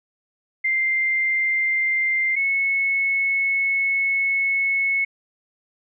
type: tone pair in turn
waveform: sine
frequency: 2093 / 2197 Hz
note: C7 / C#7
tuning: 0 / -16 cents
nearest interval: minor second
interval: 84 cents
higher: second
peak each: -18 dBFS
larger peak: neither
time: 0.64-2.36 / 2.36-5.05 s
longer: second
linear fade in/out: 10 ms
effects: none